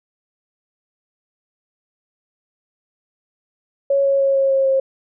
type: tone with pitch steps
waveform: sine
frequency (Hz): 554.4 / 550.6 / 546.8 / 543 / 539.2 / 535.5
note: C#5 / C#5 / C#5 / C#5 / C#5 / C5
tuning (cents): 0 / -12 / -24 / -36 / -48 / +40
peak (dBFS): -13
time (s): 3.9-4.8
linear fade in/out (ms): 5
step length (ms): 150
effects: none